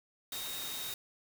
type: tone in noise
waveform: sine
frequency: 3729 Hz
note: A#7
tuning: in tune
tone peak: -42 dBFS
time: 0.32-0.94 s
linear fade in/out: 2 ms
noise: white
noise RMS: -41 dBFS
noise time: 0.32-0.94 s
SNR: -4 dB
effects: none